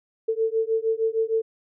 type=beating tone pair; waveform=sine; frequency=443.5 / 450 Hz; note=A4 / A4; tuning=+14 / +39 cents; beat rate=6.5 Hz; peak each=-24 dBFS; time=0.28-1.42 s; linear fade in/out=10 ms; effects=none